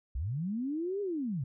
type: linear two-way sweep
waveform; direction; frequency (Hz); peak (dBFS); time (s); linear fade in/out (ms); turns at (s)
sine; up then down; 52.7 to 415.3 to 117.3; -31; 0.15-1.44; 5; 1.01
effects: none